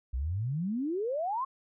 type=exponential sweep; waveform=sine; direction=up; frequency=58.27 to 1105 Hz; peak=-29 dBFS; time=0.13-1.45 s; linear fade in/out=10 ms; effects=none